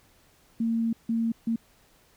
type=tone bursts at uneven times; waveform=sine; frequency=228.4 Hz; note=A#3; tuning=35 cents flat; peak=-23 dBFS; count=3; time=0.6-0.93 / 1.09-1.32 / 1.47-1.56 s; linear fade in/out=5 ms; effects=pink hiss -61 dBFS RMS until 2.16 s